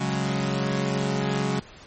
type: chord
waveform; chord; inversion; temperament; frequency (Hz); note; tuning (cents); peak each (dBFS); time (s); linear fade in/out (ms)
sawtooth; C# suspended fourth; none; equal; 138.59 / 185 / 207.7; C#3 / F#3 / G#3; 0 / 0 / 0; -23 / -24 / -25; 0-1.6; 10
effects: pink hiss -47 dBFS RMS until 1.86 s + MP3 32 kbps